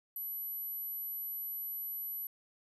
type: tone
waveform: sine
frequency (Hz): 11810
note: F#9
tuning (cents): -4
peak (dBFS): -37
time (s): 0.16-2.27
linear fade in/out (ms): 2
effects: none